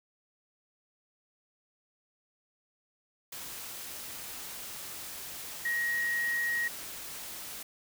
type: tone in noise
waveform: sine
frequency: 1890 Hz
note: A#6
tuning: 23 cents sharp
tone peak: -28 dBFS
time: 5.65-6.68 s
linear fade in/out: 5 ms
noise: white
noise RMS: -42 dBFS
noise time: 3.32-7.63 s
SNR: +11 dB
effects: none